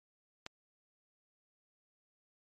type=click; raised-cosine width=0.2 ms; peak=-24 dBFS; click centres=0.464 s; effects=MP3 64 kbps

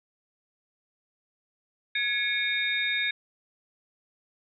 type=tone cluster; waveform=sine; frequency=1681 / 2195 / 2400 / 3695 Hz; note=G#6 / C#7 / D7 / A#7; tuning=+20 / -18 / +37 / -16 cents; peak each=-30 / -29 / -34 / -30 dBFS; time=1.95-3.11 s; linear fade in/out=5 ms; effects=none

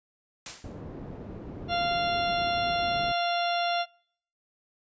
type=noise with exponential decay; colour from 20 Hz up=white; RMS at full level=-34 dBFS; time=0.46-0.81 s; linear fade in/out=2 ms; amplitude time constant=76 ms
type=low-pass noise; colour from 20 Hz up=white; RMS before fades=-40 dBFS; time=0.64-3.12 s; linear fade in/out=2 ms; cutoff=330 Hz; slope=12 dB/octave
type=harmonic tone; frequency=694 Hz; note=F5; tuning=11 cents flat; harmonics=1 / 2 / 3 / 4 / 5 / 6 / 8; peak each=-26 / -34 / -40 / -35 / -35 / -39 / -43 dBFS; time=1.68-3.86 s; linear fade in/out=50 ms
effects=noise-tail reverb RT60 0.6 s tail -25 dB re dry + resampled to 16000 Hz

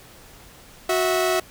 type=tone pair together; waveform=sawtooth; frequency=367.9 / 652.1 Hz; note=F#4 / E5; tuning=-10 / -19 cents; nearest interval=minor seventh; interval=991 cents; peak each=-18 dBFS; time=0.89-1.4 s; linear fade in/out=5 ms; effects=pink hiss -47 dBFS RMS until 1.5 s

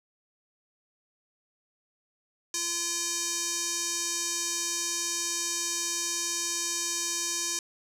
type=tone with band-pass filter; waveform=square; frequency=342.4 Hz; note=F4; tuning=34 cents flat; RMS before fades=-31 dBFS; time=2.54-7.59 s; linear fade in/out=2 ms; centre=6600 Hz; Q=2.8; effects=none

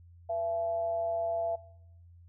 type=tone with amplitude modulation; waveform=sine; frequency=673 Hz; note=E5; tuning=36 cents sharp; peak=-27 dBFS; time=0.29-1.56 s; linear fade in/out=10 ms; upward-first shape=sine; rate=187 Hz; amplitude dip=50%; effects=noise-tail reverb RT60 0.9 s tail -22 dB re dry + added 86 Hz sine -52 dBFS peak until 2.28 s

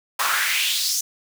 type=noise with high-pass filter sweep; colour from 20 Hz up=pink; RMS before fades=-22 dBFS; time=0.19-1.01 s; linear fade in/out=5 ms; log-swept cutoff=990 to 6500 Hz; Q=3; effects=none

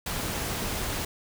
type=noise; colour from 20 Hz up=pink; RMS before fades=-31 dBFS; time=0.06-1.05 s; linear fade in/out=5 ms; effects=none

